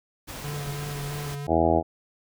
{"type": "noise", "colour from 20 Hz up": "pink", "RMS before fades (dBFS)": -38, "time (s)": [0.27, 1.36], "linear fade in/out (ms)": 20}
{"type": "tone with vibrato", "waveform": "square", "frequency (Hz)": 144.2, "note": "D3", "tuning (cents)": -31, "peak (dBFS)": -32, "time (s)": [0.44, 1.47], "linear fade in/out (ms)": 2, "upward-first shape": "sine", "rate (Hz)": 3, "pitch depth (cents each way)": 24}
{"type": "harmonic tone", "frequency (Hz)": 82.2, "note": "E2", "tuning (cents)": -4, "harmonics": [1, 2, 3, 4, 5, 6, 7, 8, 9, 10], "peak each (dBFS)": [-28, -31, -29, -25, -29, -29, -29, -25, -27, -28], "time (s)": [1.47, 1.83], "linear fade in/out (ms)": 50}
{"effects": []}